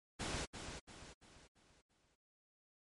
pink noise with echo, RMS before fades -41 dBFS, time 0.19-0.46 s, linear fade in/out 20 ms, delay 340 ms, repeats 5, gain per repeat -7 dB, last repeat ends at 2.16 s, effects low-pass 9000 Hz 12 dB/octave + MP3 48 kbps

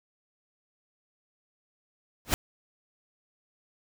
pink noise with exponential growth, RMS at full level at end -19 dBFS, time 2.25-2.34 s, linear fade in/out 0 ms, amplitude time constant 18 ms, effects none

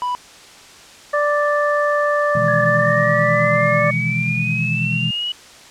triangle tone, 987.8 Hz, B5, in tune, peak -17 dBFS, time 0.02-0.15 s, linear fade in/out 0 ms
harmonic tone, 587.3 Hz, D5, in tune, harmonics 1 / 2 / 3, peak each -17 / -20 / -22 dBFS, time 1.13-3.91 s, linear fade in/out 10 ms
sine chord, E major seventh, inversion second, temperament equal, 123.47 / 155.56 / 164.81 / 207.7 Hz, B2 / D#3 / E3 / G#3, 0 / 0 / 0 / 0 cents, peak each -23 / -26 / -24 / -27 dBFS, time 2.35-5.11 s, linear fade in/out 5 ms
sine exponential sweep, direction up, 1681 to 2951 Hz, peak -20 dBFS, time 2.48-5.32 s, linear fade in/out 2 ms
effects white hiss -42 dBFS RMS until 5.7 s + low-pass 7000 Hz 12 dB/octave

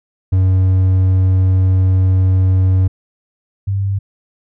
triangle / sine tone pair in turn, 93.6 / 98.54 Hz, F#2 / G2, +20 / +10 cents, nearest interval minor second, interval 90 cents, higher second, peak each -7 / -14 dBFS, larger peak first, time 0.32-2.88 / 3.67-3.99 s, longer first, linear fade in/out 10 ms, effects none

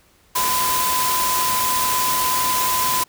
sine tone in noise, 1011 Hz, B5, 40 cents sharp, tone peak -20 dBFS, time 0.35-3.04 s, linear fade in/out 10 ms, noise white, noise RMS -22 dBFS, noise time 0.35-3.04 s, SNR -1 dB, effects pink hiss -56 dBFS RMS until 3.08 s

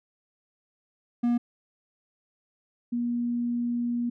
triangle / sine tone pair in turn, 239.3 / 239.3 Hz, A#3 / A#3, +46 / +46 cents, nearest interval unison, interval 0 cents, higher neither, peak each -19 / -25 dBFS, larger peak first, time 1.23-1.38 / 2.92-4.1 s, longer second, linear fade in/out 10 ms, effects none

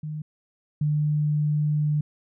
sine tone pair in turn, 152.9 / 149.84 Hz, D#3 / D3, -30 / +35 cents, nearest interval unison, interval 35 cents, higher first, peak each -29 / -20 dBFS, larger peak second, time 0.03-0.22 / 0.81-2.01 s, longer second, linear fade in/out 5 ms, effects none

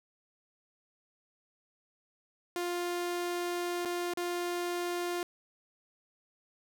sawtooth tone with dropouts, 351 Hz, F4, 9 cents sharp, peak -28 dBFS, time 2.56-5.23 s, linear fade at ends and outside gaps 1 ms, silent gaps 3.85-3.855 / 4.137-4.173 s, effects none

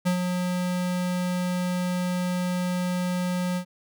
square tone with ADSR envelope, 180 Hz, F#3, 47 cents flat, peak -20 dBFS, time 0.05-3.65 s, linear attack 20 ms, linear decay 95 ms, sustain -5 dB, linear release 83 ms, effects none

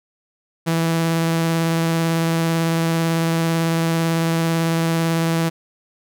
sawtooth tone with vibrato, 164.81 Hz, E3, in tune, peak -13 dBFS, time 0.66-5.5 s, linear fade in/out 20 ms, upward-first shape sine, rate 18 Hz, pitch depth 11 cents each way, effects none

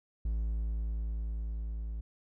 triangle tone with level ramp, 55 Hz, A1, in tune, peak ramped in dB -27 to -33 dBFS, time 0.25-2.01 s, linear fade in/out 5 ms, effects none

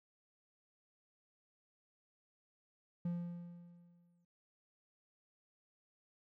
triangle tone with exponential decay, 173.3 Hz, F3, 13 cents flat, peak -32 dBFS, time 3.05-4.25 s, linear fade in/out 5 ms, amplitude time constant 260 ms, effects none

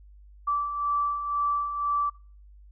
sine beating tone pair, 1160 / 1162 Hz, D6 / D6, -22 / -19 cents, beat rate 2 Hz, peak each -33 / -25 dBFS, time 0.47-2.1 s, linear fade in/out 10 ms, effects noise-tail reverb RT60 0.4 s tail -23 dB re dry + added 50 Hz sine -48 dBFS peak until 2.71 s

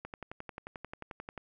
click train, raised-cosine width 0.5 ms, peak -26 dBFS, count 16, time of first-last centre 0.05-1.377 s, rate 11.3 Hz, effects none

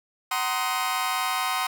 sawtooth chord, C half-diminished seventh, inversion second, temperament just, 753.5 / 941.9 / 1046.5 / 1255.8 Hz, Gb5 / Bb5 / C6 / Eb6, +31 / +18 / 0 / +16 cents, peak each -26 / -29 / -25 / -26 dBFS, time 0.31-1.67 s, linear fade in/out 5 ms, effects none

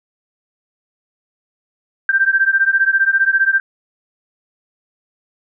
sine beating tone pair, 1568 / 1583 Hz, G6 / G6, 0 / +17 cents, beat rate 15 Hz, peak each -14 / -15 dBFS, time 2.09-3.6 s, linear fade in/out 2 ms, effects none

